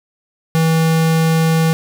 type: tone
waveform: square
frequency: 162 Hz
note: E3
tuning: 30 cents flat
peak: -12 dBFS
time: 0.55-1.73 s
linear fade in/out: 0 ms
effects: none